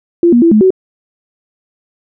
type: tone with pitch steps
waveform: sine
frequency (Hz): 343.2 / 239 / 334.2 / 214.1 / 375.6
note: F4 / A#3 / E4 / A3 / F#4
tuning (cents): -30 / +43 / +24 / -47 / +26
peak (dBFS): -4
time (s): 0.23-0.705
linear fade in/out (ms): 2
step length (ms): 95
effects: none